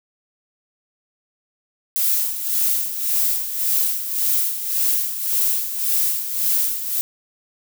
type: noise with tremolo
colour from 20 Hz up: violet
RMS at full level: -18 dBFS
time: 1.96-7.01 s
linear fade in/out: 0 ms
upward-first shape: sine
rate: 1.8 Hz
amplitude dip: 65%
effects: none